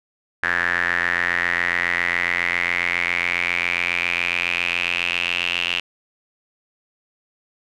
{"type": "tone with band-pass filter sweep", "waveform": "sawtooth", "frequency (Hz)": 87.31, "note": "F2", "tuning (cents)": 0, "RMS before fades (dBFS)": -22, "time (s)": [0.43, 5.8], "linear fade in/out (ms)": 5, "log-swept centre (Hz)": [1700, 2800], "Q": 7.8, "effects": []}